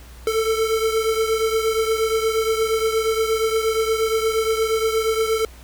square beating tone pair, 442.1 / 450.6 Hz, A4 / A4, +8 / +41 cents, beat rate 8.5 Hz, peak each -20 / -25 dBFS, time 0.27-5.45 s, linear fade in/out 2 ms, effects added 60 Hz sine -40 dBFS peak until 5.63 s + pink hiss -47 dBFS RMS until 5.63 s

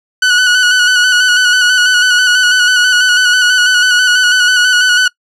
sawtooth tone with vibrato, 1480 Hz, F#6, in tune, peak -3 dBFS, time 0.22-5.08 s, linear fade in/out 5 ms, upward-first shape square, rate 6.1 Hz, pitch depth 27 cents each way, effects noise-tail reverb RT60 0.1 s tail -24 dB re dry + low-pass 7000 Hz 12 dB/octave

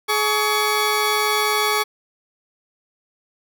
15% pulse tone pair together, 423.1 / 1127 Hz, G#4 / C#6, +32 / +28 cents, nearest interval octave + perfect fourth, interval 1696 cents, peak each -14 dBFS, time 0.08-1.84 s, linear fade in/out 20 ms, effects none

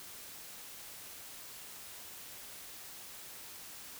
silence, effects white hiss -49 dBFS RMS until 3.99 s

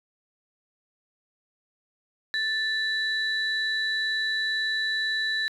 sine tone pair together, 1760 / 3951 Hz, A6 / B7, 0 / 0 cents, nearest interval octave + major second, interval 1400 cents, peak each -25 / -28 dBFS, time 2.34-5.48 s, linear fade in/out 0 ms, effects tanh soft clip ceiling -18 dBFS + 10-bit

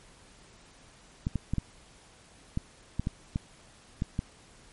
clicks, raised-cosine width 5 ms, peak -16 dBFS, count 10, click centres 1.269 / 1.357 / 1.536 / 1.583 / 2.574 / 2.996 / 3.071 / 3.359 / 4.021 / 4.191 s, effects pink hiss -56 dBFS RMS until 4.72 s + MP3 48 kbps

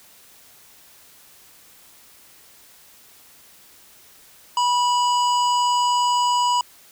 harmonic tone, 979 Hz, B5, 15 cents flat, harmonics 1 / 3 / 5 / 7 / 8, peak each -17 / -27 / -31 / -34 / -35 dBFS, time 4.57-6.61 s, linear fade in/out 2 ms, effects white hiss -50 dBFS RMS until 6.91 s

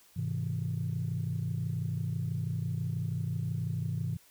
sine chord, Ab augmented, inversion none, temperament just, 103.83 / 129.78 / 162.23 Hz, Ab2 / C3 / E3, 0 / -14 / -27 cents, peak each -34 dBFS, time 0.16-4.17 s, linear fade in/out 10 ms, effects tanh soft clip ceiling -23 dBFS + white hiss -61 dBFS RMS until 4.3 s

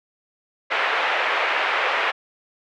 white band-pass noise, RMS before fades -22 dBFS, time 0.7-2.12 s, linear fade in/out 20 ms, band 480 to 2500 Hz, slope 24 dB/octave, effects none

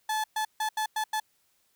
35% pulse tone bursts at uneven times, 865 Hz, A5, 30 cents flat, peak -25 dBFS, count 6, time 0.09-0.24 / 0.36-0.45 / 0.6-0.69 / 0.77-0.86 / 0.96-1.04 / 1.13-1.2 s, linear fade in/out 5 ms, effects white hiss -70 dBFS RMS until 1.75 s

